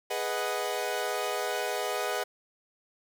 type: chord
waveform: sawtooth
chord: G# minor seventh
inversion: none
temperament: equal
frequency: 415.3 / 493.9 / 622.3 / 740 Hz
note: G#4 / B4 / D#5 / F#5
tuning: 0 / 0 / 0 / 0 cents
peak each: -31 dBFS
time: 0.1-2.24 s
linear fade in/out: 10 ms
effects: none